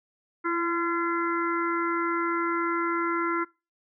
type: harmonic tone with a mistuned harmonic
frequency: 341.8 Hz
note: F4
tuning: 37 cents flat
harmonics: 1 / 3 / 4 / 5 / 6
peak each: -28 / -32 / -28 / -38 / -35 dBFS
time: 0.44-3.45 s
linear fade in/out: 20 ms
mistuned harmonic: 1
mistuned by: -23 cents
effects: noise-tail reverb RT60 0.3 s tail -25 dB re dry